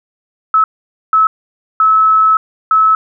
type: tone bursts at uneven times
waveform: sine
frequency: 1298 Hz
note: E6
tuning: 27 cents flat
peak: -6 dBFS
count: 4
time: 0.54-0.64 / 1.13-1.27 / 1.8-2.37 / 2.71-2.95 s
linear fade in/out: 2 ms
effects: none